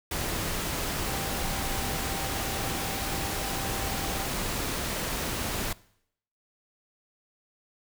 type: tone in noise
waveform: sine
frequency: 784 Hz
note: G5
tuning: in tune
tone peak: -39 dBFS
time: 1.07-4.27 s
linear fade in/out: 5 ms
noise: pink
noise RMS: -31 dBFS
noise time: 0.11-5.73 s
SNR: -11 dB
effects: noise-tail reverb RT60 0.7 s tail -21 dB re dry